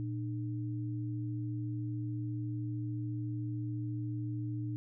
sine tone pair together, 116.54 / 302.3 Hz, A#2 / D#4, 0 / -50 cents, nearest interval octave + perfect fourth, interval 1650 cents, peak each -35 / -40 dBFS, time 0-4.76 s, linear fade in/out 0 ms, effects none

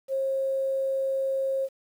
sine tone with quantisation, 537 Hz, C5, 45 cents sharp, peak -24 dBFS, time 0.08-1.69 s, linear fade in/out 50 ms, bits 9, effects none

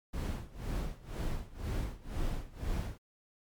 brown noise with tremolo, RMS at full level -33 dBFS, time 0.13-2.98 s, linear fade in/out 10 ms, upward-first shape sine, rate 2 Hz, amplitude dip 90%, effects MP3 96 kbps

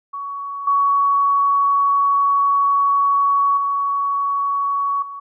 sine tone with level steps, 1122 Hz, C#6, 21 cents sharp, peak -25 / -13 / -17 / -29 dBFS, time 0.13-5.2 s, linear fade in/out 10 ms, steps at 0.67 / 3.57 / 5.02 s, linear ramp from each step 5 ms, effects none

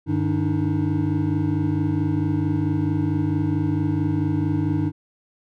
triangle tone cluster, 98.5 / 152.1 / 289.6 / 314.1 Hz, G2 / D#3 / D4 / D#4, +9 / -39 / -24 / +16 cents, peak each -23 dBFS, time 0.06-4.92 s, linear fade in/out 50 ms, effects none

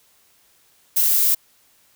violet noise, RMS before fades -17 dBFS, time 0.96-1.35 s, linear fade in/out 10 ms, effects white hiss -58 dBFS RMS until 1.95 s

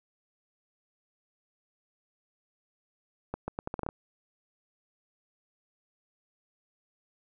accelerating click train, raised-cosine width 1 ms, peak -19 dBFS, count 9, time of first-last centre 3.34-3.889 s, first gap 140 ms, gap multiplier 0.78, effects none

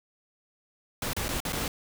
pink noise with dropouts, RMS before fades -31 dBFS, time 1.02-1.68 s, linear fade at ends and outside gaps 2 ms, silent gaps 1.133-1.165 / 1.283-1.289 / 1.403-1.451 / 1.524-1.53 s, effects none

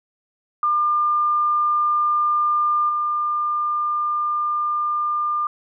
sine tone with level steps, 1200 Hz, D6, 37 cents sharp, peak -16 / -19 dBFS, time 0.63-5.47 s, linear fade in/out 2 ms, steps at 2.89 s, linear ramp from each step 5 ms, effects none

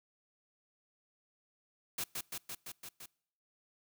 white noise with echo, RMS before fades -37 dBFS, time 1.98-2.04 s, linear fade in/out 5 ms, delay 170 ms, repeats 6, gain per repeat -2 dB, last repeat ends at 3.06 s, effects noise-tail reverb RT60 0.7 s tail -26 dB re dry

